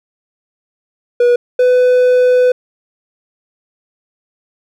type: tone pair in turn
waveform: triangle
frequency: 484.9 / 500.3 Hz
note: B4 / B4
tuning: -32 / +22 cents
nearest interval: minor second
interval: 54 cents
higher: second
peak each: -5 dBFS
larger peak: neither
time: 1.2-1.36 / 1.59-2.52 s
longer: second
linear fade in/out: 5 ms
effects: none